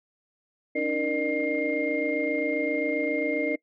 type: tone cluster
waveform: sine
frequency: 284.3 / 311.8 / 470.5 / 603 / 2120 Hz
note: C#4 / D#4 / A#4 / D5 / C7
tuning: +44 / +4 / +16 / +46 / +22 cents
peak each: -30 dBFS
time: 0.75-3.56 s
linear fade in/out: 10 ms
effects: noise-tail reverb RT60 0.1 s tail -23 dB re dry + tanh soft clip ceiling -13 dBFS